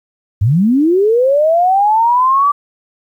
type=linear sweep; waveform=sine; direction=up; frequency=89.5 to 1169 Hz; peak=-8 dBFS; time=0.41-2.52 s; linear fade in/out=10 ms; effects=8-bit